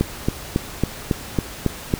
click train, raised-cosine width 3 ms, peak -4 dBFS, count 8, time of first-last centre 0.01-1.938 s, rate 3.63 Hz, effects pink hiss -35 dBFS RMS until 1.99 s

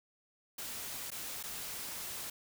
white noise with dropouts, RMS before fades -42 dBFS, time 0.58-2.3 s, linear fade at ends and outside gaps 5 ms, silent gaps 1.105-1.116 / 1.429-1.436 s, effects none

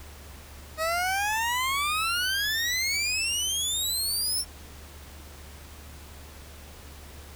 20% pulse exponential sweep, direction up, 622.3 to 5480 Hz, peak -20 dBFS, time 0.77-4.45 s, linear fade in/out 50 ms, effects added 73 Hz sine -45 dBFS peak until 7.35 s + pink hiss -48 dBFS RMS until 7.35 s

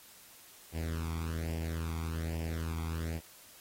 sawtooth tone with flanger, 81.6 Hz, E2, 17 cents flat, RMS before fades -36 dBFS, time 0.72-3.21 s, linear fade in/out 50 ms, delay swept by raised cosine 0.38 to 0.88 ms, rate 1.2 Hz, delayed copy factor +0.75, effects white hiss -56 dBFS RMS until 3.6 s + AAC 48 kbps

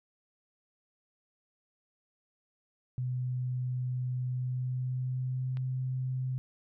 sine tone with pitch glide, 126.1 to 129.05 Hz, B2 to C3, +36 to -23 cents, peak -30 dBFS, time 2.98-6.38 s, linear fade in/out 0 ms, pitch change +41 cents, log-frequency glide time 4.26-5.65 s
click, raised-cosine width 0.3 ms, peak -33 dBFS, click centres 5.571 s
effects none

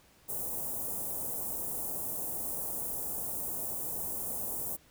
white band-stop noise, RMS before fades -36 dBFS, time 0.28-4.77 s, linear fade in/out 20 ms, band 840 to 8900 Hz, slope 24 dB/octave, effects pink hiss -62 dBFS RMS until 4.9 s

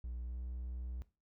triangle tone with pitch glide, 60.3 to 61.82 Hz, B1 to B1, -41 to +2 cents, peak -38 dBFS, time 0.04-1.02 s, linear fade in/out 0 ms, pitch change +43 cents, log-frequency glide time 0.23-0.39 s, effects noise-tail reverb RT60 0.3 s tail -17 dB re dry

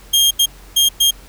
sawtooth tone bursts at uneven times, 3222 Hz, G7, 47 cents sharp, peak -7 dBFS, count 4, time 0.13-0.31 / 0.39-0.46 / 0.76-0.89 / 1-1.11 s, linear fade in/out 10 ms, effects added 45 Hz sine -40 dBFS peak until 1.28 s + pink hiss -44 dBFS RMS until 1.28 s

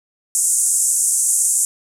white band-pass noise, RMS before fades -17 dBFS, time 0.35-1.65 s, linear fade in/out 0 ms, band 6900 to 10000 Hz, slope 48 dB/octave, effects none

